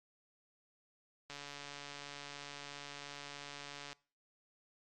click train, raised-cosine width 0.2 ms, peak -29 dBFS, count 377, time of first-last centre 1.3-3.929 s, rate 143 Hz, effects noise-tail reverb RT60 0.4 s tail -23 dB re dry + MP3 64 kbps

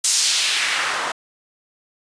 white noise with band-pass filter sweep, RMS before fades -20 dBFS, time 0.04-1.12 s, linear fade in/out 5 ms, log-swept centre 7200 to 890 Hz, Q 1.3, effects resampled to 22050 Hz

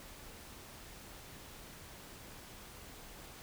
silence, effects pink hiss -52 dBFS RMS until 3.42 s

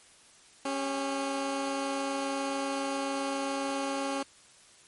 15% pulse tone pair together, 275.1 / 399 Hz, C#4 / G4, -13 / +31 cents, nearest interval tritone, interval 644 cents, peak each -24 / -33 dBFS, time 0.65-4.23 s, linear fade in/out 5 ms, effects white hiss -57 dBFS RMS until 4.87 s + MP3 48 kbps

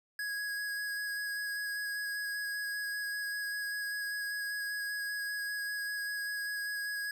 square tone with vibrato, 1661 Hz, G#6, in tune, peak -35 dBFS, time 0.19-7.11 s, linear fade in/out 2 ms, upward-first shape square, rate 5.1 Hz, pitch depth 9 cents each way, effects none

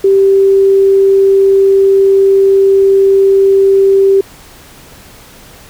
sine tone, 390.4 Hz, G4, 7 cents flat, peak -4 dBFS, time 0.04-4.21 s, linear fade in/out 5 ms, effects pink hiss -37 dBFS RMS until 5.69 s

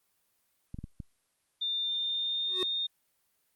clicks, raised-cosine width 5 ms, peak -27 dBFS, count 4, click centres 0.744 / 0.788 / 0.841 / 1.002 s
sine tone with pitch glide, 3600 to 3661 Hz, A7 to A#7, +39 to -32 cents, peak -29 dBFS, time 1.61-2.87 s, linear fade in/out 10 ms, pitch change +29 cents, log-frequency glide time 1.83-2.71 s
square tone with exponential growth, 370 Hz, F#4, in tune, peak -29 dBFS, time 2.45-2.63 s, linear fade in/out 1 ms, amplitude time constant 37 ms
effects white hiss -74 dBFS RMS until 3.55 s + Opus 32 kbps

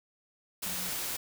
sine tone in noise, 180.5 Hz, F#3, 43 cents flat, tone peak -45 dBFS, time 0.65-0.9 s, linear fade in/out 10 ms, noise white, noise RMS -35 dBFS, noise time 0.62-1.17 s, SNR -13 dB, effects none

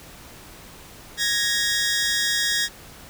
15% pulse tone pair together, 1662 / 1865.5 Hz, G#6 / A#6, +1 / +1 cents, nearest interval major second, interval 200 cents, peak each -17 dBFS, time 1.17-2.69 s, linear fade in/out 50 ms, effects pink hiss -44 dBFS RMS until 3.09 s

